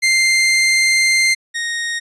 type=tone pair in turn; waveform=sawtooth; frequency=2093 / 1864.7 Hz; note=C7 / A#6; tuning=0 / 0 cents; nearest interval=major second; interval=200 cents; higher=first; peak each=-8 / -16 dBFS; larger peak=first; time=0.02-1.35 / 1.54-2 s; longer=first; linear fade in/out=20 ms; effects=resampled to 22050 Hz